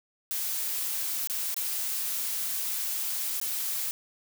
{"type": "noise with dropouts", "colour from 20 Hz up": "blue", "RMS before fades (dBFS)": -31, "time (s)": [0.31, 3.91], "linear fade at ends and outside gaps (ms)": 0, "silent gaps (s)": [[1.273, 1.298], [1.543, 1.565], [3.4, 3.414]], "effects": []}